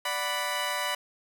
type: chord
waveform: 15% pulse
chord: B minor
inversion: first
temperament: equal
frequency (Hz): 587.3 / 740 / 987.8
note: D5 / F#5 / B5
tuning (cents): 0 / 0 / 0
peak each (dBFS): -27 / -29 / -24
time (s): 0.05-0.95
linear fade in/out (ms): 5
effects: none